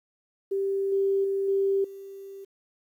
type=tone with level steps; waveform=sine; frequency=392 Hz; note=G4; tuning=in tune; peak=-24 / -21 / -24 / -21 / -39 dBFS; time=0.51-2.45 s; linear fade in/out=10 ms; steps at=0.92 / 1.24 / 1.48 / 1.84 s; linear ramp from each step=5 ms; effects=10-bit